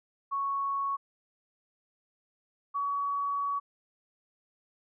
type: tone pair in turn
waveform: sine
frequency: 1108.7 / 1130 Hz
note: C#6 / C#6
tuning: 0 / +33 cents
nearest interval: unison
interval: 33 cents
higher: second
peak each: -28 dBFS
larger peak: neither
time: 0.31-0.97 / 2.74-3.6 s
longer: second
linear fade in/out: 20 ms
effects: none